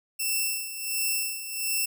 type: tone with tremolo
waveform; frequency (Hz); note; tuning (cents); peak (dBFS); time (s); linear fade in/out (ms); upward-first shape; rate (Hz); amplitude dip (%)
5% pulse; 2671; E7; +22; -15; 0.19-1.86; 10; sine; 1.4; 70
effects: none